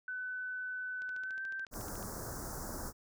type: tone with pitch glide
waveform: sine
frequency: 1505 to 1560.8 Hz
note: F#6 to G6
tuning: +29 to -8 cents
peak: -37 dBFS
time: 0.08-1.65 s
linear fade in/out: 2 ms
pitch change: +63 cents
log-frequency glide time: 1.17-1.44 s
type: click train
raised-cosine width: 0.2 ms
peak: -37 dBFS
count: 15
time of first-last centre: 1.02-2.027 s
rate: 13.9 Hz
type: band-stop noise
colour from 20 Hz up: pink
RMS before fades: -42 dBFS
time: 1.71-2.93 s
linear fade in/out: 50 ms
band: 1600 to 5200 Hz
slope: 48 dB/octave
effects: none